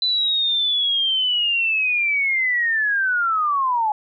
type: linear sweep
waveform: sine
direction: down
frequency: 4020 to 830.6 Hz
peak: -17 dBFS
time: 0.02-3.92 s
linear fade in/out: 2 ms
effects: none